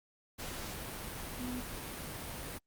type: tone in noise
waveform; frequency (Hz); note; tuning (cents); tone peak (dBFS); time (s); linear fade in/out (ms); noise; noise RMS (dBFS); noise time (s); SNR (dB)
sine; 248.8; B3; +13; -37; 1.39-1.62; 20; pink; -42; 0.38-2.59; +2
effects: Opus 48 kbps